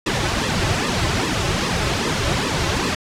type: noise with flanger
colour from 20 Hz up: pink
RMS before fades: -20 dBFS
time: 0.06-2.95 s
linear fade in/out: 5 ms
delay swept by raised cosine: 1.3 to 4.3 ms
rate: 2.5 Hz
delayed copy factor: -0.85
effects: low-pass 6000 Hz 12 dB/octave